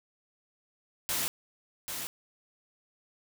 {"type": "noise with echo", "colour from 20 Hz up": "white", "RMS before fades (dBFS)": -31, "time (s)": [1.09, 1.28], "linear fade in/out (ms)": 0, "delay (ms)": 790, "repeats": 1, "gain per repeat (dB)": -6, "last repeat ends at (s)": 2.07, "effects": []}